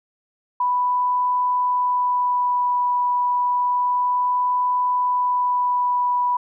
sine tone with vibrato, 987.8 Hz, B5, in tune, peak -17 dBFS, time 0.6-6.37 s, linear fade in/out 5 ms, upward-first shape sine, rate 0.3 Hz, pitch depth 9 cents each way, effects none

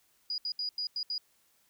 sine tone bursts at uneven times, 4901 Hz, D#8, 27 cents flat, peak -31 dBFS, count 6, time 0.3-0.38 / 0.45-0.52 / 0.59-0.69 / 0.78-0.87 / 0.96-1.03 / 1.1-1.18 s, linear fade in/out 2 ms, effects white hiss -69 dBFS RMS until 1.69 s

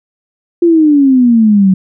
sine exponential sweep, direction down, 349.2 to 185 Hz, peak -4 dBFS, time 0.62-1.74 s, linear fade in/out 5 ms, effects none

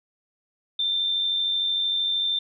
sine tone with amplitude modulation, 3575 Hz, A7, 27 cents sharp, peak -20 dBFS, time 0.79-2.39 s, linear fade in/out 5 ms, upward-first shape sine, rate 93.1 Hz, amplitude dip 35%, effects none

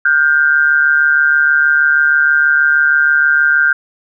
sine tone pair together, 1421.7 / 1568 Hz, F6 / G6, +30 / 0 cents, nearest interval major second, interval 170 cents, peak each -11 dBFS, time 0.05-3.73 s, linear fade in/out 5 ms, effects none

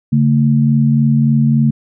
sine tone pair together, 141.4 / 224.9 Hz, C#3 / A3, +35 / +38 cents, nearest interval minor sixth, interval 803 cents, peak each -11 / -12 dBFS, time 0.12-1.71 s, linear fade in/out 10 ms, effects none

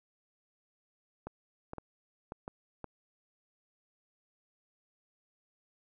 clicks, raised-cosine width 1 ms, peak -26 dBFS, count 6, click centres 1.27 / 1.734 / 1.783 / 2.321 / 2.479 / 2.843 s, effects none

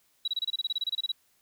sine tone bursts, 3894 Hz, B7, 25 cents flat, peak -25 dBFS, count 16, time 0.25-1.119 s, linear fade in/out 5 ms, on 29 ms, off 27 ms, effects tanh soft clip ceiling -22 dBFS + white hiss -68 dBFS RMS until 1.41 s

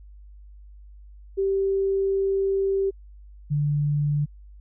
sine tone pair in turn, 389.8 / 146.64 Hz, G4 / D3, -10 / -2 cents, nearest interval octave + perfect fourth, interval 1692 cents, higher first, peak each -20 dBFS, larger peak neither, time 1.37-2.91 / 3.5-4.26 s, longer first, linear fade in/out 20 ms, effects added 50 Hz sine -43 dBFS peak until 4.6 s

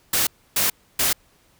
white noise bursts, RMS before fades -20 dBFS, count 3, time 0.13-1.13 s, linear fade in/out 5 ms, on 140 ms, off 290 ms, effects pink hiss -59 dBFS RMS until 1.59 s

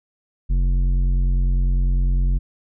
triangle tone with tanh clipping, 44.96 Hz, F#1, 49 cents flat, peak -17 dBFS, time 0.49-2.39 s, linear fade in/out 20 ms, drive 14 dB, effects none

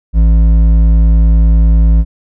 triangle tone with hard clipping, 55 Hz, A1, in tune, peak -6 dBFS, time 0.13-2.05 s, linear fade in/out 50 ms, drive 11 dB, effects none

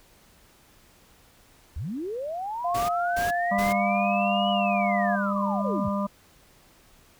sine linear two-way sweep, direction up then down, 55 to 2960 to 62.7 Hz, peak -29 dBFS, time 1.76-5.89 s, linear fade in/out 5 ms, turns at 4.5 s
sine tone, 700 Hz, F5, 4 cents sharp, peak -24 dBFS, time 2.64-5.16 s, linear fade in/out 10 ms
pink noise bursts, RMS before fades -34 dBFS, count 3, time 2.74-3.73 s, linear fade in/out 10 ms, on 150 ms, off 270 ms
harmonic tone, 200 Hz, G3, 35 cents sharp, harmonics 1 / 3 / 5 / 6, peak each -26 / -31 / -33 / -34 dBFS, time 3.51-6.07 s, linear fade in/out 10 ms
effects pink hiss -57 dBFS RMS until 7.19 s

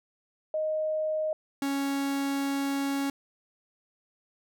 sine / 45% pulse tone pair in turn, 622.3 / 277.2 Hz, D#5 / C#4, 0 / 0 cents, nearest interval octave + major second, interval 1400 cents, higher first, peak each -26 / -27 dBFS, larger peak first, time 0.54-1.33 / 1.62-3.1 s, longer second, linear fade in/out 2 ms, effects none

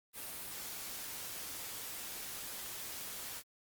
white noise, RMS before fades -44 dBFS, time 0.13-3.43 s, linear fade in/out 50 ms, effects Opus 32 kbps

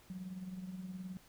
sine tone with tremolo, 185 Hz, F#3, in tune, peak -38 dBFS, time 0.1-1.17 s, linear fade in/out 0 ms, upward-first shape triangle, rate 19 Hz, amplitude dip 70%, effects tanh soft clip ceiling -34 dBFS + pink hiss -63 dBFS RMS until 1.28 s

